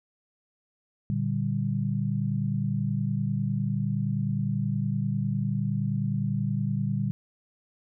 sine chord, G minor, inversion first, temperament equal, 116.54 / 146.83 / 196 Hz, Bb2 / D3 / G3, 0 / 0 / 0 cents, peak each -29 dBFS, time 1.1-7.11 s, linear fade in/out 0 ms, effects none

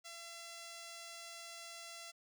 5% pulse tone, 677 Hz, E5, 46 cents sharp, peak -37 dBFS, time 0.04-2.12 s, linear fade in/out 20 ms, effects none

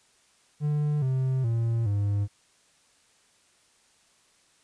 triangle tone with pitch steps, 148.7 / 130.96 / 115.33 / 101.57 Hz, D3 / C3 / A#2 / G#2, +22 / +2 / -18 / -38 cents, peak -21 dBFS, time 0.6-2.28 s, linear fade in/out 50 ms, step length 420 ms, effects white hiss -63 dBFS RMS until 4.63 s + resampled to 22050 Hz

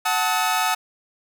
sawtooth chord, D# diminished, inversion first, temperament equal with one note detuned, 740 / 880 / 1277.3 Hz, F#5 / A5 / D#6, 0 / 0 / +45 cents, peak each -20 dBFS, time 0.05-0.75 s, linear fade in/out 10 ms, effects none

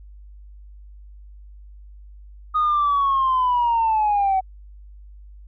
sine linear sweep, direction down, 1244.5 to 751 Hz, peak -15 dBFS, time 2.54-4.41 s, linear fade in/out 20 ms, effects tanh soft clip ceiling -13 dBFS + added 50 Hz sine -40 dBFS peak until 5.47 s

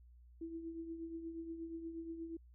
sine tone with tremolo, 329.6 Hz, E4, in tune, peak -40 dBFS, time 0.41-2.37 s, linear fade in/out 5 ms, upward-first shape triangle, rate 8.4 Hz, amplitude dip 60%, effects added 60 Hz sine -58 dBFS peak until 2.54 s

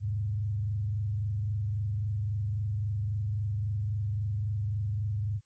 sine tone with frequency modulation, 103.4 Hz, G#2, 7 cents flat, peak -27 dBFS, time 0-5.41 s, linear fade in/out 50 ms, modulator 23.7 Hz, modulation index 0.54, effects white hiss -72 dBFS RMS until 5.45 s + MP3 32 kbps

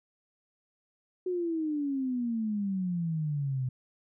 sine exponential sweep, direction down, 370 to 125.7 Hz, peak -28 dBFS, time 1.26-3.69 s, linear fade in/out 5 ms, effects none

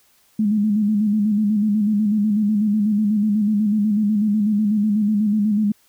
sine tone with vibrato, 210 Hz, G#3, 19 cents sharp, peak -15 dBFS, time 0.39-5.72 s, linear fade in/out 5 ms, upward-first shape square, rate 8.1 Hz, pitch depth 52 cents each way, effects white hiss -58 dBFS RMS until 5.88 s

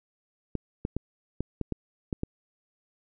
clicks, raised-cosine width 3 ms, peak -16 dBFS, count 8, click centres 0.553 / 0.851 / 0.966 / 1.406 / 1.613 / 1.723 / 2.128 / 2.234 s, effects none

